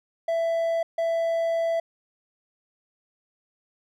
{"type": "tone bursts at uneven times", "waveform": "triangle", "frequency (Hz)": 664, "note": "E5", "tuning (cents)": 12, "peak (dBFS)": -20, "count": 2, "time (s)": [[0.28, 0.83], [0.98, 1.8]], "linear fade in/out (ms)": 5, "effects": []}